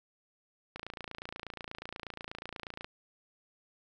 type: click train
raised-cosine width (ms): 0.3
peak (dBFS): -24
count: 60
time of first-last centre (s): 0.76-2.845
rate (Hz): 28.3
effects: none